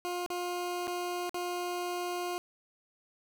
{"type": "tone with dropouts", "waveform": "20% pulse", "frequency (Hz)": 354.6, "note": "F4", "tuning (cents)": 26, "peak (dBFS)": -28, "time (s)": [0.05, 2.38], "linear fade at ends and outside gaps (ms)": 0, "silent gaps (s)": [[0.262, 0.302], [0.871, 0.877], [1.294, 1.344]], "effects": []}